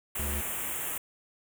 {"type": "band-stop noise", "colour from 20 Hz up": "white", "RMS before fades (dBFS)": -34, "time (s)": [0.15, 0.98], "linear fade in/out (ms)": 5, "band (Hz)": [3100, 7100], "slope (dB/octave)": 48}
{"type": "tone", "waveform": "square", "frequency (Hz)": 72.1, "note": "D2", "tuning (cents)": -31, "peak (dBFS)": -33, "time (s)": [0.19, 0.41], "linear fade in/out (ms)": 5}
{"effects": []}